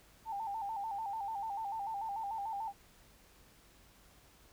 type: tone with vibrato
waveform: sine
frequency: 845 Hz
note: G#5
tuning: 30 cents sharp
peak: -36 dBFS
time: 0.25-2.73 s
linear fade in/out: 50 ms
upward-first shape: square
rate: 6.8 Hz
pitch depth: 95 cents each way
effects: added 50 Hz sine -68 dBFS peak until 4.52 s + pink hiss -63 dBFS RMS until 4.52 s